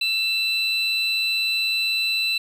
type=tone pair together; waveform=triangle; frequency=2671 / 4002 Hz; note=E7 / B7; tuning=+22 / +22 cents; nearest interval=perfect fifth; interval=700 cents; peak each=-21 dBFS; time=0.01-2.38 s; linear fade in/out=5 ms; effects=tanh soft clip ceiling -12 dBFS + 9-bit